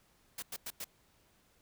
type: noise bursts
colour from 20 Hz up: white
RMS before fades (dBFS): -41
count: 4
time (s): 0.38-0.844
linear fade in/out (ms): 5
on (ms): 44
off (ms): 96
effects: pink hiss -69 dBFS RMS until 1.61 s